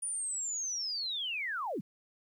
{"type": "linear sweep", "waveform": "sine", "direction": "down", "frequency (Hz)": [9640, 131.9], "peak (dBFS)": -33, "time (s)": [0.02, 1.81], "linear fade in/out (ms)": 10, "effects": ["11-bit"]}